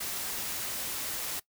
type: noise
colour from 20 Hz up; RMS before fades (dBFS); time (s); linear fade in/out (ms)
white; -35; 0-1.4; 10
effects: noise-tail reverb RT60 0.1 s tail -20 dB re dry